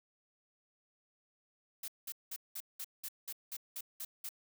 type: noise bursts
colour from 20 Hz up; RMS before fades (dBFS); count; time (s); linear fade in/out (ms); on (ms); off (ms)
blue; -42; 11; 1.83-4.291; 5; 51; 190
effects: none